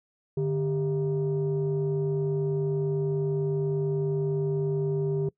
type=tone pair together; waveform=sine; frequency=148.3 / 395.9 Hz; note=D3 / G4; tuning=+17 / +17 cents; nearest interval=octave + perfect fourth; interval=1700 cents; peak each=-25 / -26 dBFS; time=0.37-5.29 s; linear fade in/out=5 ms; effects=noise-tail reverb RT60 0.1 s tail -24 dB re dry + tanh soft clip ceiling -20 dBFS